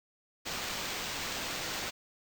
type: noise with sample-and-hold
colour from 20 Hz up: violet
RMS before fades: -37 dBFS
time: 0.45-1.91 s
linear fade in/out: 20 ms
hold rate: 11025 Hz
effects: none